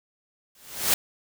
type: noise with exponential growth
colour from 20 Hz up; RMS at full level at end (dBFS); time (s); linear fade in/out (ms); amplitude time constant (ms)
white; -18; 0.55-0.94; 2; 83
effects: none